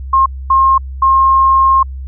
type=tone bursts at uneven times; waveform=sine; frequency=1069 Hz; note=C6; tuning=37 cents sharp; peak=-6 dBFS; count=3; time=0.13-0.26 / 0.5-0.78 / 1.02-1.83 s; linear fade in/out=5 ms; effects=added 66 Hz sine -22 dBFS peak until 2.07 s